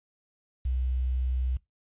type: tone with quantisation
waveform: sine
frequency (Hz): 63.4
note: B1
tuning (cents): +46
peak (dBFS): -25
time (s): 0.65-1.57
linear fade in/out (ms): 5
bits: 9
effects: noise-tail reverb RT60 0.2 s tail -23 dB re dry + resampled to 8000 Hz